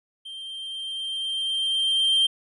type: tone with level ramp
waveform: triangle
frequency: 3156 Hz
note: G7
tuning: 11 cents sharp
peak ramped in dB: -34 to -15 dBFS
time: 0.25-2.27 s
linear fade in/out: 10 ms
effects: resampled to 24000 Hz